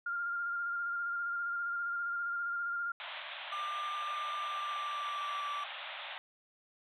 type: tone with vibrato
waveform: sine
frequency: 1400 Hz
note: F6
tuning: 4 cents sharp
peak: -33 dBFS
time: 0.06-2.92 s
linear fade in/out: 5 ms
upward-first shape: square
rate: 15 Hz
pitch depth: 17 cents each way
type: band-pass noise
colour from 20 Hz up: white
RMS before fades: -44 dBFS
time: 3-6.18 s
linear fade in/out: 0 ms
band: 570 to 3700 Hz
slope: 96 dB/octave
type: tone with pitch glide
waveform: triangle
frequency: 1192 to 1165.4 Hz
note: D6 to D6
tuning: +25 to -14 cents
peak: -34 dBFS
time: 3.52-5.64 s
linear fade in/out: 5 ms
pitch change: -39 cents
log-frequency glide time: 4.3-5.42 s
effects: none